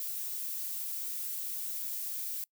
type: noise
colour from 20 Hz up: violet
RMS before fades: -37 dBFS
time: 0-2.44 s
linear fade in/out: 2 ms
effects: noise-tail reverb RT60 0.1 s tail -25 dB re dry